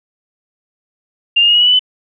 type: tone with pitch steps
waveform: sine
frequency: 2794 / 2830 / 2866 / 2903 / 2940 / 2977 / 3015 Hz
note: F7 / F7 / F7 / F#7 / F#7 / F#7 / F#7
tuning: 0 / +22 / +44 / -34 / -12 / +10 / +32 cents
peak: -7 dBFS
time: 1.36-1.794 s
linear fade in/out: 10 ms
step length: 62 ms
effects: none